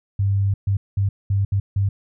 sine tone bursts at uneven times, 99 Hz, G2, 18 cents sharp, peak -16 dBFS, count 6, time 0.19-0.54 / 0.67-0.77 / 0.97-1.09 / 1.3-1.45 / 1.52-1.6 / 1.76-1.89 s, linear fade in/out 5 ms, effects none

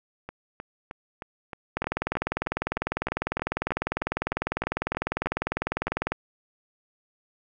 two click trains, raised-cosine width 0.5 ms, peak -10 / -21 dBFS, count 88 / 19, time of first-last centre 1.77-6.12 / 0.29-5.88 s, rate 20 / 3.22 Hz, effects none

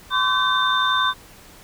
sine tone cluster, 1028 / 1139 / 1535 / 3593 Hz, C6 / C#6 / G6 / A7, -31 / +47 / -37 / +36 cents, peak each -22 dBFS, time 0.1-1.14 s, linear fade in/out 50 ms, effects tanh soft clip ceiling -7 dBFS + pink hiss -46 dBFS RMS until 1.63 s

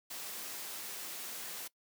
white noise, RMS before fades -43 dBFS, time 0.1-1.68 s, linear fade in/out 10 ms, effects noise-tail reverb RT60 0.1 s tail -21 dB re dry + high-pass 200 Hz 12 dB/octave

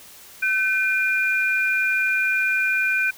sine tone pair together, 1526 / 2414 Hz, G6 / D7, -47 / +47 cents, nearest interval minor sixth, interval 794 cents, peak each -21 dBFS, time 0.42-3.11 s, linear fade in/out 10 ms, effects white hiss -45 dBFS RMS until 3.17 s

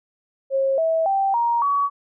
sine tone with pitch steps, 540 / 649.6 / 781.5 / 940.2 / 1131.1 Hz, C#5 / E5 / G5 / A#5 / C#6, -45 / -26 / -6 / +15 / +35 cents, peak -17 dBFS, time 0.5-1.9 s, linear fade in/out 50 ms, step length 280 ms, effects none

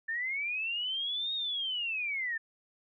sine linear two-way sweep, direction up then down, 1763 to 3756 to 1763 Hz, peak -31 dBFS, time 0.08-2.38 s, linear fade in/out 10 ms, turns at 1.34 s, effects none

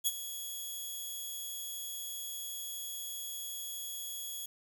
5% pulse tone with ADSR envelope, 3347 Hz, G#7, 13 cents sharp, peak -18 dBFS, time 0.04-4.46 s, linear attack 28 ms, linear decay 38 ms, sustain -13 dB, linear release 6 ms, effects 9-bit

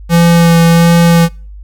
square tone with vibrato, 168.7 Hz, E3, 40 cents sharp, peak -5 dBFS, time 0.09-1.29 s, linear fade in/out 50 ms, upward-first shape sine, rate 1.4 Hz, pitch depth 14 cents each way, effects noise-tail reverb RT60 0.4 s tail -25 dB re dry + added 50 Hz sine -27 dBFS peak until 1.63 s

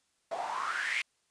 white noise with band-pass filter sweep, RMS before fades -34 dBFS, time 0.31-1.02 s, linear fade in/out 5 ms, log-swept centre 630 to 2400 Hz, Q 7.9, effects white hiss -74 dBFS RMS until 1.3 s + resampled to 22050 Hz

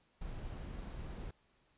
brown noise, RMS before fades -44 dBFS, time 0.21-1.31 s, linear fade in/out 5 ms, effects pink hiss -73 dBFS RMS until 1.77 s + resampled to 8000 Hz

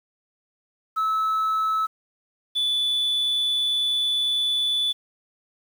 sine tone pair in turn, 1300 / 3471 Hz, E6 / A7, -24 / -24 cents, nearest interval octave + perfect fourth, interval 1700 cents, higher second, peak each -18 dBFS, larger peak neither, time 0.96-1.87 / 2.55-4.93 s, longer second, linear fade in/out 20 ms, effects tanh soft clip ceiling -19 dBFS + 8-bit

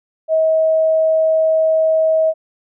sine tone, 638 Hz, D#5, 43 cents sharp, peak -11 dBFS, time 0.28-2.34 s, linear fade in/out 50 ms, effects none

